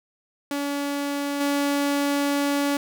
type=tone with level steps; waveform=sawtooth; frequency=284.4 Hz; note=C#4; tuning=45 cents sharp; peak=-21 / -17 dBFS; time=0.51-2.77 s; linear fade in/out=2 ms; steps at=1.4 s; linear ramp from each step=10 ms; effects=none